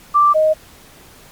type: tone pair in turn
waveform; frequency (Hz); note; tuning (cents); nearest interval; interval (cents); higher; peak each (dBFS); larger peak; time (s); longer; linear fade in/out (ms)
sine; 1174.7 / 624.3; D6 / D#5; 0 / +6; major seventh; 1094; first; -8 / -10; first; 0.14-0.34 / 0.34-0.54; neither; 20
effects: pink hiss -44 dBFS RMS until 1.31 s + MP3 96 kbps